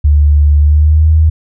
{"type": "tone with pitch glide", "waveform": "sine", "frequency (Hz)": [73.5, 78.78], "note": ["D2", "D#2"], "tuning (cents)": [2, 22], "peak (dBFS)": -4, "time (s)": [0.04, 1.3], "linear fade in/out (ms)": 10, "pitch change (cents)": 120, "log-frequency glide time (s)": [0.6, 1.09], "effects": []}